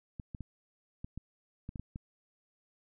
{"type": "clicks", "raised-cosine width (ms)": 5, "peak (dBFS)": -28, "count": 9, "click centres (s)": [0.198, 0.348, 0.407, 1.045, 1.176, 1.691, 1.758, 1.796, 1.959], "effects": []}